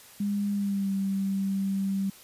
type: tone with pitch glide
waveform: sine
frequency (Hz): 203 to 194.84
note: G#3 to G3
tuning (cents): -39 to -10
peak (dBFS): -25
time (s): 0.2-2.1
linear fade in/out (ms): 5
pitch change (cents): -71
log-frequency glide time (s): 0.52-0.92
effects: white hiss -51 dBFS RMS until 2.23 s + resampled to 32000 Hz